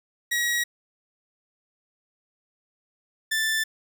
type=tone pair in turn; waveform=sawtooth; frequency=1908 / 1764.6 Hz; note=A#6 / A6; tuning=+40 / +5 cents; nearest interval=minor second; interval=135 cents; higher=first; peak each=-19 dBFS; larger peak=neither; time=0.31-0.64 / 3.31-3.64 s; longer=neither; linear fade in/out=10 ms; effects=none